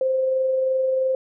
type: tone with amplitude modulation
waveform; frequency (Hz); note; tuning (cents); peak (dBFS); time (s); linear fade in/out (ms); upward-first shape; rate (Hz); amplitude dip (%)
sine; 523.3; C5; 0; -17; 0.01-1.15; 2; sine; 23; 25
effects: none